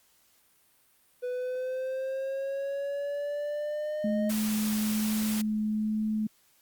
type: linear sweep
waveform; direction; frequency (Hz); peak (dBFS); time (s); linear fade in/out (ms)
triangle; up; 493.9 to 622.3; -28; 1.22-4.31; 20
type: tone with vibrato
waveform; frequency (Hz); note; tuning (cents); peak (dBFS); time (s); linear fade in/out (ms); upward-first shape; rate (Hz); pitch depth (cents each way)
sine; 214.9; A3; -41; -26; 4.04-6.27; 5; triangle; 1.1; 9
type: noise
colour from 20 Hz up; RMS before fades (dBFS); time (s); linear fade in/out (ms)
white; -36; 4.29-5.42; 10
effects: white hiss -65 dBFS RMS until 6.61 s + Opus 48 kbps